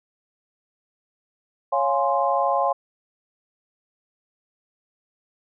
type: chord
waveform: sine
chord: Db major seventh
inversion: none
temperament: equal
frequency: 554.4 / 698.5 / 830.6 / 1046.5 Hz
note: Db5 / F5 / Ab5 / C6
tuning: 0 / 0 / 0 / 0 cents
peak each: -24 dBFS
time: 1.72-2.73 s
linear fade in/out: 10 ms
effects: none